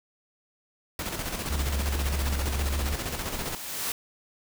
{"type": "noise with tremolo", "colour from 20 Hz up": "pink", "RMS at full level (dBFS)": -31, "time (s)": [0.99, 3.55], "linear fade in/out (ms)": 2, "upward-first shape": "square", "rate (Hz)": 15, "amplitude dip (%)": 45}
{"type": "tone with vibrato", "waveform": "triangle", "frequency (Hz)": 70.3, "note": "C#2", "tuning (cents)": 25, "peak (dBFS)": -24, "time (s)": [1.5, 2.96], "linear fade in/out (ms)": 5, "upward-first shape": "triangle", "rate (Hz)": 6.5, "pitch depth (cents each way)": 51}
{"type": "noise with exponential growth", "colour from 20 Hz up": "white", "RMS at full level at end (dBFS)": -29, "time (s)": [2.54, 3.92], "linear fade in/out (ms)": 2, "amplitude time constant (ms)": 300}
{"effects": []}